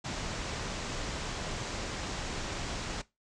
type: low-pass noise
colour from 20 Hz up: pink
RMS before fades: -37 dBFS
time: 0.04-3.02 s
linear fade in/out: 10 ms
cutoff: 7700 Hz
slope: 48 dB/octave
effects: noise-tail reverb RT60 0.2 s tail -18 dB re dry